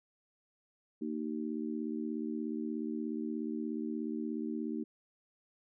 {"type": "harmonic tone", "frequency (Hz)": 76.8, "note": "D#2", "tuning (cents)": -22, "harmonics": [3, 4, 5], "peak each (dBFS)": [-37, -38, -43], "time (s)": [1.01, 4.84], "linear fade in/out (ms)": 10, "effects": []}